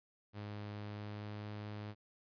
sawtooth tone with pitch glide, 103.83 to 104.79 Hz, G#2 to G#2, 0 to +16 cents, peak -39 dBFS, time 0.33-1.95 s, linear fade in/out 50 ms, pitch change +16 cents, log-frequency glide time 0.73-1.49 s, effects resampled to 11025 Hz

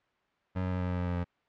25% pulse tone with pitch steps, 92.5 / 91.81 / 91.12 / 90.44 / 89.76 / 89.09 / 88.42 / 87.76 Hz, F#2 / F#2 / F#2 / F#2 / F2 / F2 / F2 / F2, 0 / -13 / -26 / -39 / +48 / +35 / +22 / +9 cents, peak -26 dBFS, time 0.55-1.246 s, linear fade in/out 20 ms, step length 87 ms, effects white hiss -71 dBFS RMS until 1.48 s + low-pass 2000 Hz 12 dB/octave

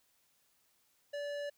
sine tone with tanh clipping, 578 Hz, D5, 28 cents flat, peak -39 dBFS, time 1.13-1.5 s, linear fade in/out 10 ms, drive 17 dB, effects white hiss -73 dBFS RMS until 1.57 s

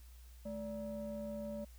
triangle ring-modulated tone, 182.4 Hz, F#3, 24 cents flat, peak -35 dBFS, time 0.45-1.65 s, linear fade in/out 10 ms, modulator 398 Hz, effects added 60 Hz sine -53 dBFS peak until 1.78 s + white hiss -66 dBFS RMS until 1.78 s

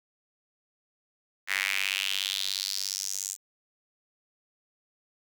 sawtooth tone with high-pass filter sweep, 97 Hz, G2, 18 cents flat, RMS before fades -31 dBFS, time 1.47-3.37 s, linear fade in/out 50 ms, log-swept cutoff 1900 to 7300 Hz, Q 3.7, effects none

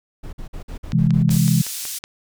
brown noise bursts, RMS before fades -31 dBFS, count 8, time 0.23-1.38 s, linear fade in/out 10 ms, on 100 ms, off 50 ms
click train, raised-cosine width 0.2 ms, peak -15 dBFS, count 7, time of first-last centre 0.92-2.039 s, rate 5.36 Hz
sine chord, C augmented, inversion none, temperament equal, 130.81 / 164.81 / 207.7 Hz, C3 / E3 / G#3, 0 / 0 / 0 cents, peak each -18 / -16 / -20 dBFS, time 0.93-1.62 s, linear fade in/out 5 ms
pink band-pass noise, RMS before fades -29 dBFS, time 1.3-1.99 s, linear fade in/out 10 ms, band 5400 to 16000 Hz, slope 12 dB/octave
effects none

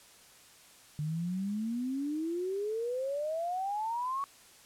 sine exponential sweep, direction up, 147.8 to 1126 Hz, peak -31 dBFS, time 0.99-4.24 s, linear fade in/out 0 ms, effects white hiss -57 dBFS RMS until 4.65 s + low-pass 11000 Hz 12 dB/octave

